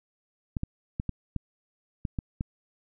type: clicks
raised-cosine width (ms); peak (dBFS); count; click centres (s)
5; -17; 8; 0.568 / 0.634 / 0.999 / 1.093 / 1.363 / 2.052 / 2.188 / 2.409
effects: none